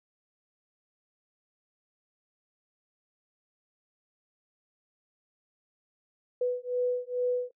sine beating tone pair, 493.9 / 496.2 Hz, B4 / B4, 0 / +8 cents, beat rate 2.3 Hz, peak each -30 dBFS, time 6.41-7.51 s, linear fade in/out 5 ms, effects noise-tail reverb RT60 0.1 s tail -24 dB re dry

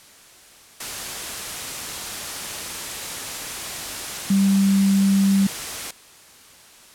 sine tone in noise, 196 Hz, G3, in tune, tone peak -14 dBFS, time 4.3-5.47 s, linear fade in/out 5 ms, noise white, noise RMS -30 dBFS, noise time 0.8-5.91 s, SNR +13 dB, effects white hiss -48 dBFS RMS until 6.94 s + low-pass 11000 Hz 12 dB/octave

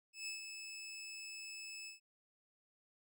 20% pulse tone with ADSR envelope, 2608 Hz, E7, 19 cents flat, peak -36 dBFS, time 0.13-2 s, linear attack 140 ms, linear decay 130 ms, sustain -6 dB, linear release 130 ms, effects none

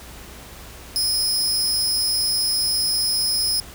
sawtooth tone with amplitude modulation, 5120 Hz, D#8, 49 cents sharp, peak -13 dBFS, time 0.96-3.6 s, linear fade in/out 0 ms, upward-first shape sine, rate 295 Hz, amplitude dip 75%, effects added 60 Hz sine -43 dBFS peak until 3.74 s + pink hiss -41 dBFS RMS until 3.74 s

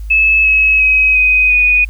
sine tone with pitch steps, 2601 / 2570 / 2539 / 2508 / 2478 Hz, E7 / E7 / D#7 / D#7 / D#7, -24 / -45 / +34 / +13 / -8 cents, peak -7 dBFS, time 0.1-1.85 s, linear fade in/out 10 ms, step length 350 ms, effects added 52 Hz sine -22 dBFS peak until 1.89 s + white hiss -50 dBFS RMS until 1.89 s

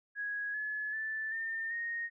sine tone with pitch steps, 1661.2 / 1708.9 / 1757.9 / 1808.4 / 1860.3 Hz, G#6 / G#6 / A6 / A6 / A#6, 0 / +49 / -2 / +47 / -4 cents, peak -34 dBFS, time 0.15-2.1 s, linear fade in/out 50 ms, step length 390 ms, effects none

